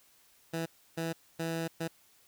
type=tone bursts at uneven times; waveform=15% pulse; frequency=164.5 Hz; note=E3; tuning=3 cents flat; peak=-26 dBFS; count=4; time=0.53-0.66 / 0.97-1.13 / 1.39-1.68 / 1.8-1.88 s; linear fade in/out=10 ms; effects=white hiss -64 dBFS RMS until 2.27 s